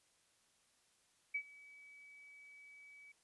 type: tone with ADSR envelope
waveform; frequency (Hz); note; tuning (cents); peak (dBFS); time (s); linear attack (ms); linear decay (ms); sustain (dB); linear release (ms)
sine; 2284; D7; -49; -34; 1.34-3.12; 11; 72; -22; 4
effects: white hiss -74 dBFS RMS until 3.23 s + resampled to 24000 Hz